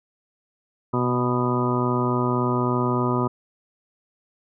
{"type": "harmonic tone with a mistuned harmonic", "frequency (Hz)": 123.47, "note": "B2", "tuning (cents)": 0, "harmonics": [1, 2, 3, 4, 5, 6, 7, 8, 9, 10], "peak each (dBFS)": [-25, -25, -26, -34, -33, -38, -37, -28, -39, -29], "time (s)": [0.93, 3.28], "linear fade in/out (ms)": 10, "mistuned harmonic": 1, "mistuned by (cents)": 31, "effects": []}